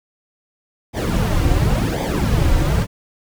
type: noise with flanger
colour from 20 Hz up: brown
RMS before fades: -17 dBFS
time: 0.93-2.87 s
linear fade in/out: 50 ms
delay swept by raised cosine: 0.71 to 4.81 ms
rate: 0.92 Hz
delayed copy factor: -0.8
effects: none